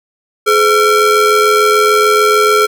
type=ring-modulated tone; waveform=square; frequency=466.2 Hz; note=A#4; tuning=in tune; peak=-5 dBFS; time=0.46-2.67 s; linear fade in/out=20 ms; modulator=889 Hz; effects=none